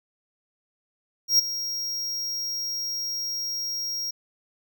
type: tone with ADSR envelope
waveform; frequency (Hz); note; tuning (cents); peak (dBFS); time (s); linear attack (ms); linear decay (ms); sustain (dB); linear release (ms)
square; 5600; F8; +4; -14; 1.28-4.11; 110; 10; -14; 8
effects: none